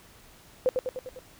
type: tone with echo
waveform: sine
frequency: 510 Hz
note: C5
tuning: 44 cents flat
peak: -19 dBFS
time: 0.66-0.69 s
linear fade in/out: 0 ms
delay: 100 ms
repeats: 5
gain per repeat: -4 dB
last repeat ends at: 1.19 s
effects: pink hiss -54 dBFS RMS until 1.39 s